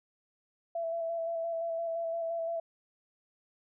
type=tone with vibrato; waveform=sine; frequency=666 Hz; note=E5; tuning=18 cents sharp; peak=-31 dBFS; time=0.75-2.6 s; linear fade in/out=5 ms; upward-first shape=square; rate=5.8 Hz; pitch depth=18 cents each way; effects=none

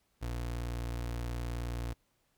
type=tone; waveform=30% pulse; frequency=59 Hz; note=A#1; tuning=22 cents sharp; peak=-32 dBFS; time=0.21-1.94 s; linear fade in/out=20 ms; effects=pink hiss -75 dBFS RMS until 2.37 s

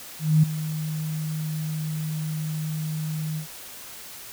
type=tone with ADSR envelope; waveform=sine; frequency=155.56 Hz; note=D#3; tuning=in tune; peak=-12 dBFS; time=0.19-3.47 s; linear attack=240 ms; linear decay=10 ms; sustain=-14 dB; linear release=100 ms; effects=white hiss -41 dBFS RMS until 4.32 s

